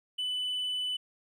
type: tone with hard clipping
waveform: triangle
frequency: 2994 Hz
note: F#7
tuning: 20 cents sharp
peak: -29 dBFS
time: 0.18-0.97 s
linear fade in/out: 10 ms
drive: 1 dB
effects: none